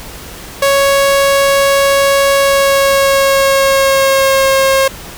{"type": "tone with pitch glide", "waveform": "sawtooth", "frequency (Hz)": [554.4, 538.3], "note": ["C#5", "C5"], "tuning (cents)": [0, 49], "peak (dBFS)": -4, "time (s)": [0.62, 4.88], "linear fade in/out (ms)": 5, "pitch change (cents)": -51, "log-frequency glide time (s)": [2.34, 4.51], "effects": ["added 50 Hz sine -39 dBFS peak until 5.17 s", "pink hiss -30 dBFS RMS until 5.17 s"]}